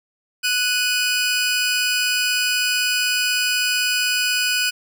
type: tone pair together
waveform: 20% pulse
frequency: 1480 / 2489 Hz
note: F#6 / D#7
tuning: 0 / 0 cents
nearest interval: major sixth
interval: 900 cents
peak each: -16 dBFS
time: 0.43-4.71 s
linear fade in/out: 20 ms
effects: none